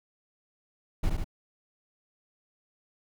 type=noise with echo; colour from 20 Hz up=brown; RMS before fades=-24 dBFS; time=1.03-1.1 s; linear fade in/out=10 ms; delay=72 ms; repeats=2; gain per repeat=-3 dB; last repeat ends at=1.244 s; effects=none